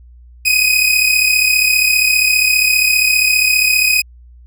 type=tone pair together; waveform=sawtooth; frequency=2489 / 2524 Hz; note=D#7 / D#7; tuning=0 / +24 cents; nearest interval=unison; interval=24 cents; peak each=-10 dBFS; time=0.45-4.02 s; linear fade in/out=10 ms; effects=added 60 Hz sine -38 dBFS peak until 4.46 s